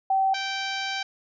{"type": "tone pair in turn", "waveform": ["sine", "10% pulse"], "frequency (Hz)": [771, 779.1], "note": ["G5", "G5"], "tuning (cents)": [-29, -11], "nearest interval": "unison", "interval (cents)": 18, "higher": "second", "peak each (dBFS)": -19, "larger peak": "neither", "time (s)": [[0.1, 0.34], [0.34, 1.03]], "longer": "second", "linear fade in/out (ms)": 5, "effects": ["resampled to 16000 Hz"]}